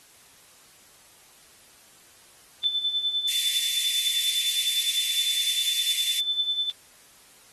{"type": "tone with tremolo", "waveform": "sine", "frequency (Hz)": 3520, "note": "A7", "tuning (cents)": 0, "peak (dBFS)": -21, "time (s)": [2.64, 6.7], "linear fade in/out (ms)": 0, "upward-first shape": "sine", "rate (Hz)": 9.9, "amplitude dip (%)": 65}
{"type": "high-pass noise", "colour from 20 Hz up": "white", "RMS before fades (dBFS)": -29, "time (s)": [3.28, 6.2], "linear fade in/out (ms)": 10, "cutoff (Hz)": 1900, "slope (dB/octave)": 96}
{"effects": ["white hiss -54 dBFS RMS until 7.52 s", "AAC 32 kbps"]}